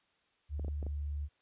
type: tone with pitch glide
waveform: sine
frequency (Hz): 73.3 to 72.79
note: D2 to D2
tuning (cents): -3 to -15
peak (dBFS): -34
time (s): 0.49-1.29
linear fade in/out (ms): 50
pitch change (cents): -12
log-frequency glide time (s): 0.78-0.87
type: clicks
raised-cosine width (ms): 2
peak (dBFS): -31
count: 5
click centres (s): 0.596 / 0.647 / 0.682 / 0.828 / 0.866
effects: white hiss -73 dBFS RMS until 1.41 s + resampled to 8000 Hz